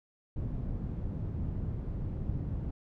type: low-pass noise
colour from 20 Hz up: white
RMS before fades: -35 dBFS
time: 0.36-2.71 s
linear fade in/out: 5 ms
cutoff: 120 Hz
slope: 12 dB/octave
effects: none